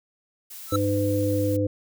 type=noise; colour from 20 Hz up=blue; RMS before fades=-40 dBFS; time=0.5-1.57 s; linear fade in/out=10 ms
type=tone with exponential growth; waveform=square; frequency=1318.5 Hz; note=E6; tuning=in tune; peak=-21 dBFS; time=0.66-0.76 s; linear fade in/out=5 ms; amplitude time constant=20 ms
type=harmonic tone; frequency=101.3 Hz; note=G#2; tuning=43 cents flat; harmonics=1 / 3 / 5; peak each=-25 / -25 / -25 dBFS; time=0.72-1.67 s; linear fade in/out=5 ms
effects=none